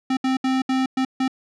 square tone bursts at uneven times, 261.6 Hz, C4, in tune, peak -19 dBFS, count 6, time 0.1-0.17 / 0.24-0.37 / 0.44-0.62 / 0.69-0.86 / 0.97-1.05 / 1.2-1.28 s, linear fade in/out 5 ms, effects low-pass 5000 Hz 12 dB/octave

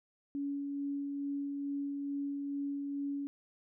sine tone with tremolo, 282.1 Hz, C#4, 30 cents sharp, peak -33 dBFS, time 0.35-3.27 s, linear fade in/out 0 ms, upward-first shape sine, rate 2.3 Hz, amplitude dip 25%, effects none

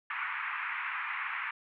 white band-pass noise, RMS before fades -36 dBFS, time 0.1-1.51 s, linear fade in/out 5 ms, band 970 to 2400 Hz, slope 48 dB/octave, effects none

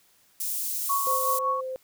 white high-pass noise, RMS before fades -30 dBFS, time 0.4-1.39 s, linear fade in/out 5 ms, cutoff 7800 Hz, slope 12 dB/octave
sine tone with tremolo, 1108.7 Hz, C#6, in tune, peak -22 dBFS, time 0.89-1.61 s, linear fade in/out 10 ms, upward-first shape sine, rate 5.4 Hz, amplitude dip 50%
sine tone, 519 Hz, C5, 14 cents flat, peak -30 dBFS, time 1.07-1.76 s, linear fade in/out 0 ms
effects white hiss -62 dBFS RMS until 1.83 s

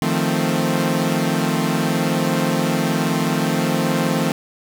sawtooth chord, F dominant seventh, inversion third, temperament equal with one note detuned, 155.56 / 174.61 / 220.8 / 261.6 Hz, Eb3 / F3 / A3 / C4, 0 / 0 / +6 / 0 cents, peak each -19 dBFS, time 0.02-4.32 s, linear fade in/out 0 ms, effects none

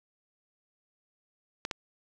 clicks, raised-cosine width 0.2 ms, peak -15 dBFS, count 2, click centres 1.651 / 1.712 s, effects none

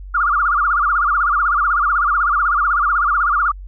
sine tone with vibrato, 1283 Hz, E6, 47 cents flat, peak -13 dBFS, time 0.14-3.52 s, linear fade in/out 10 ms, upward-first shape sine, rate 16 Hz, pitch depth 200 cents each way, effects added 47 Hz sine -30 dBFS peak until 3.67 s

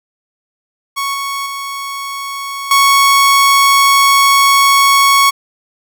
sawtooth tone with level steps, 1108.7 Hz, C#6, in tune, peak -12 / -14 / -17 / -3 dBFS, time 0.96-5.31 s, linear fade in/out 20 ms, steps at 1.14 / 1.46 / 2.71 s, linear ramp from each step 2 ms, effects none

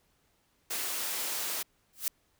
white high-pass noise, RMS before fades -34 dBFS, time 0.7-1.63 s, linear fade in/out 10 ms, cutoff 300 Hz, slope 12 dB/octave
blue noise with exponential growth, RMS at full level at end -26 dBFS, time 1.93-2.08 s, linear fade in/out 2 ms, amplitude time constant 31 ms
effects pink hiss -71 dBFS RMS until 2.39 s

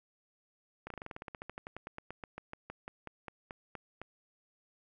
slowing click train, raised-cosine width 0.5 ms, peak -27 dBFS, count 29, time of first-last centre 0.87-4.016 s, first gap 33 ms, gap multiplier 1.08, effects none

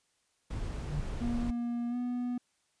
brown noise, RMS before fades -36 dBFS, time 0.5-1.51 s, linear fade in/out 10 ms
sine tone with exponential growth, 147.6 Hz, D3, 9 cents sharp, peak -29 dBFS, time 0.62-1 s, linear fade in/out 5 ms, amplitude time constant 82 ms
triangle tone with pitch glide, 237.9 to 245.4 Hz, A#3 to B3, +35 to -11 cents, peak -29 dBFS, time 1.21-2.38 s, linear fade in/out 5 ms, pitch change +54 cents, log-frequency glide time 1.89-1.96 s
effects white hiss -74 dBFS RMS until 2.8 s + resampled to 22050 Hz

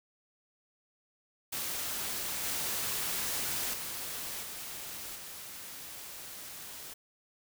white noise with level steps, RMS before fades -36 / -34 / -39 / -42 / -45 dBFS, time 1.52-6.94 s, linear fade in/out 10 ms, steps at 2.43 / 3.73 / 4.42 / 5.15 s, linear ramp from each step 10 ms, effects none

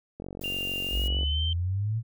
click train, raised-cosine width 2 ms, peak -25 dBFS, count 49, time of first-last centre 0.2-1.232 s, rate 46.5 Hz
blue noise, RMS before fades -44 dBFS, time 0.41-1.08 s, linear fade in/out 5 ms
sine tone with pitch glide, 2794 to 3118 Hz, F7 to G7, 0 to -10 cents, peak -29 dBFS, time 0.44-1.53 s, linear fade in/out 2 ms, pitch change +190 cents, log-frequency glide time 0.87-1.41 s
sine exponential sweep, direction up, 55 to 116.8 Hz, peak -25 dBFS, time 0.9-2.03 s, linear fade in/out 50 ms
effects none

